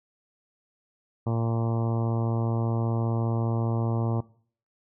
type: harmonic tone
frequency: 114.9 Hz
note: A#2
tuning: 25 cents flat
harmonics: 1 / 2 / 3 / 4 / 5 / 6 / 7 / 8 / 9 / 10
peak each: -25 / -31 / -35 / -37 / -39 / -41 / -42 / -43 / -44 / -45 dBFS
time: 1.26-4.21 s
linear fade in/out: 10 ms
effects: noise-tail reverb RT60 0.5 s tail -20 dB re dry